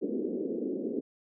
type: band-pass noise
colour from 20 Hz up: pink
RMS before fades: -33 dBFS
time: 0.01-1.01 s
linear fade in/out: 20 ms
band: 220 to 470 Hz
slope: 48 dB/octave
effects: none